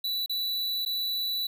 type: tone with dropouts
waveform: square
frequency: 3955 Hz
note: B7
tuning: 2 cents sharp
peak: -28 dBFS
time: 0.04-1.47 s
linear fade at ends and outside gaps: 5 ms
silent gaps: 0.261-0.295 / 0.851-0.86 s
effects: none